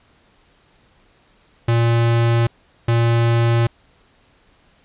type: tone pair in turn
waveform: square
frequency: 116.8 / 116.8 Hz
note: A#2 / A#2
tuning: +4 / +4 cents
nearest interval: unison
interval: 0 cents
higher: neither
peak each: -14 dBFS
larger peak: neither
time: 1.68-2.47 / 2.88-3.67 s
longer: neither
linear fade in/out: 5 ms
effects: pink hiss -56 dBFS RMS until 4.84 s + resampled to 8000 Hz